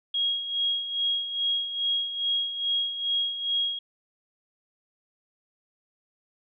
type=tone with tremolo; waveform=sine; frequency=3286 Hz; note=G#7; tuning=19 cents flat; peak=-22 dBFS; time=0.14-3.79 s; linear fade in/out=5 ms; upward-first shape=sine; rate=2.4 Hz; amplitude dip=65%; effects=none